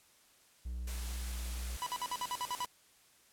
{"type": "tone with vibrato", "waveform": "triangle", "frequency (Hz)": 60.3, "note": "B1", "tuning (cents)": -41, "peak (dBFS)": -35, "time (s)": [0.65, 1.77], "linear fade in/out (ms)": 10, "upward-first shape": "square", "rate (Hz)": 2.2, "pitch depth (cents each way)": 14}
{"type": "noise", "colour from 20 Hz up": "white", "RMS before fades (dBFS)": -46, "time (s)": [0.87, 2.66], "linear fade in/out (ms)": 5}
{"type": "tone bursts", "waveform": "45% pulse", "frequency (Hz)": 987.8, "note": "B5", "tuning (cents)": 0, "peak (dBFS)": -34, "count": 9, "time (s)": [1.82, 2.648], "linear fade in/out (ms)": 0, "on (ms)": 44, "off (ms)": 54}
{"effects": ["white hiss -65 dBFS RMS until 3.32 s", "low-pass 12000 Hz 12 dB/octave"]}